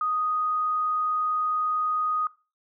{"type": "tone", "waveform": "sine", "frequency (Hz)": 1244.5, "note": "D#6", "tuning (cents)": 0, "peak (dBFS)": -23, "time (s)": [0.01, 2.27], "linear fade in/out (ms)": 2, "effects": ["noise-tail reverb RT60 0.3 s tail -20 dB re dry"]}